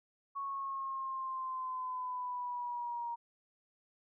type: linear sweep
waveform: sine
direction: down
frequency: 1109 to 939 Hz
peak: -36 dBFS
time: 0.35-3.16 s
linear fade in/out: 20 ms
effects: none